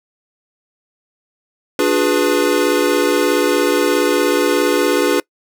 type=chord; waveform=square; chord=D diminished seventh; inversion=none; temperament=equal with one note detuned; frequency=293.7 / 358.4 / 415.3 / 493.9 Hz; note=D4 / F4 / Ab4 / Cb5; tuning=0 / +45 / 0 / 0 cents; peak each=-19 dBFS; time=1.79-5.2 s; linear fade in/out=2 ms; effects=noise-tail reverb RT60 0.1 s tail -24 dB re dry